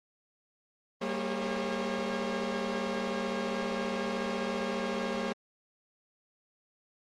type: tone cluster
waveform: sawtooth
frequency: 195.4 / 230.9 / 405.3 / 542 Hz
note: G3 / A#3 / G#4 / C#5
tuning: -5 / -16 / -42 / -39 cents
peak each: -33 / -32 / -34 / -32 dBFS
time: 1.01-5.33 s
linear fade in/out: 10 ms
effects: low-pass 5000 Hz 12 dB/octave + Opus 24 kbps